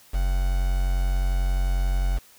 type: tone with quantisation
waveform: triangle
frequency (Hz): 45.63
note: F#1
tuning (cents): -23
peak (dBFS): -18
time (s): 0.13-2.19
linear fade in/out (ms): 20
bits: 6
effects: white hiss -53 dBFS RMS until 2.38 s